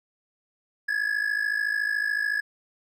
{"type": "ring-modulated tone", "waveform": "triangle", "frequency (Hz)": 1689, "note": "G#6", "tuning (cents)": 29, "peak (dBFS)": -19, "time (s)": [0.88, 2.41], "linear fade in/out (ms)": 10, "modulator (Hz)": 26.9, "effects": []}